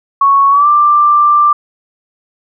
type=tone with pitch glide; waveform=sine; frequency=1108.7 to 1181.4 Hz; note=C#6 to D6; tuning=0 to +10 cents; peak=-5 dBFS; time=0.21-1.53 s; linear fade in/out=5 ms; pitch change=+110 cents; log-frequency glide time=0.5-0.67 s; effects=none